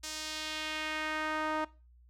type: tone with band-pass filter sweep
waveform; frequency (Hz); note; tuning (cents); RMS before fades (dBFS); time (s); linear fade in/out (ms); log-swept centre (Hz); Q
sawtooth; 310.2; D#4; -5; -36; 0.03-1.65; 10; 6200 to 990; 1.3
effects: noise-tail reverb RT60 0.3 s tail -20 dB re dry + added 60 Hz sine -57 dBFS peak until 2.09 s